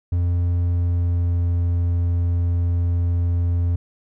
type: tone with pitch glide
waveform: triangle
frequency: 87.31 to 86.61 Hz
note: F2 to F2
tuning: 0 to -14 cents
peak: -15 dBFS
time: 0.12-3.76 s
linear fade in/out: 5 ms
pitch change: -14 cents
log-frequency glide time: 0.53-1.43 s
effects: none